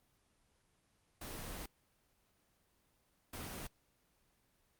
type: noise bursts at uneven times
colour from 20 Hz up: pink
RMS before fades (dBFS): -45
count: 2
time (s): 1.21-1.66 / 3.33-3.67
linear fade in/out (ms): 5
effects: pink hiss -75 dBFS RMS until 4.79 s + Opus 24 kbps